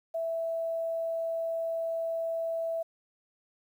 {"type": "tone", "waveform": "sine", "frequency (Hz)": 659.3, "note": "E5", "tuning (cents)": 0, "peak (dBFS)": -29, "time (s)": [0.14, 2.83], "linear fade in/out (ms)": 10, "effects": ["10-bit"]}